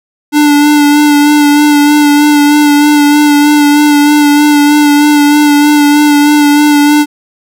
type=tone with vibrato; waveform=square; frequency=293.7 Hz; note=D4; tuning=in tune; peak=-4 dBFS; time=0.32-7.06 s; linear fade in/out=50 ms; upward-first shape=sine; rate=3.2 Hz; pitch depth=22 cents each way; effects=none